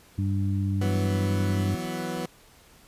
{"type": "harmonic tone", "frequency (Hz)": 98, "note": "G2", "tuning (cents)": 0, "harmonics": [1, 2, 3], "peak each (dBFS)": [-24, -30, -34], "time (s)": [0.18, 1.75], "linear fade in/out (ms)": 5}
{"type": "chord", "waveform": "20% pulse", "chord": "E suspended second", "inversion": "none", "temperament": "equal", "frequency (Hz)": [164.81, 185, 246.9], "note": ["E3", "F#3", "B3"], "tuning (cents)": [0, 0, 0], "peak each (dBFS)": -29, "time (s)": [0.81, 2.26], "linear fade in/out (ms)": 5}
{"effects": ["pink hiss -55 dBFS RMS until 2.87 s", "resampled to 32000 Hz"]}